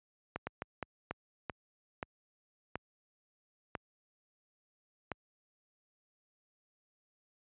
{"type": "slowing click train", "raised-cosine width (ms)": 0.5, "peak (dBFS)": -21, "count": 10, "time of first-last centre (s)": [0.36, 5.117], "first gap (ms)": 110, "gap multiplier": 1.37, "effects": ["high-pass 60 Hz 12 dB/octave", "resampled to 8000 Hz"]}